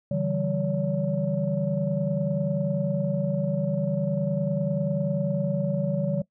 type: tone cluster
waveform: sine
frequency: 141.6 / 162 / 192 / 569 Hz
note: C#3 / E3 / G3 / C#5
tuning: +37 / -30 / -36 / +45 cents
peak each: -28 dBFS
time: 0.11-6.22 s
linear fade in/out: 5 ms
effects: noise-tail reverb RT60 0.1 s tail -20 dB re dry + tanh soft clip ceiling -13 dBFS